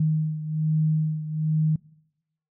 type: beating tone pair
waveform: sine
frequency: 155.56 / 156.76 Hz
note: D#3 / D#3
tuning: 0 / +13 cents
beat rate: 1.2 Hz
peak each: -22 / -27 dBFS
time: 0-1.76 s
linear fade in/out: 5 ms
effects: noise-tail reverb RT60 0.8 s tail -23 dB re dry